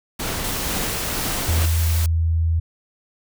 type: noise with tremolo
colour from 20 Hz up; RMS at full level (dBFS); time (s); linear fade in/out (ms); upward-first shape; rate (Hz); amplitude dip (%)
pink; -25; 0.19-1.66; 10; sine; 2.1; 25
type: noise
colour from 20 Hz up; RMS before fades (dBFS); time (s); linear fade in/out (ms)
white; -29; 0.44-2.06; 2
type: tone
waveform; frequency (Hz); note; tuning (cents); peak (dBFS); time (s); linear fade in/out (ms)
sine; 82; E2; -9; -16; 1.48-2.6; 10
effects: none